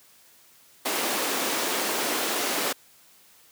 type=high-pass noise; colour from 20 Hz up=pink; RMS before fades=-27 dBFS; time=0.85-2.73 s; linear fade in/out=10 ms; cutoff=270 Hz; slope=24 dB/octave; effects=white hiss -56 dBFS RMS until 3.51 s + high-pass 80 Hz 12 dB/octave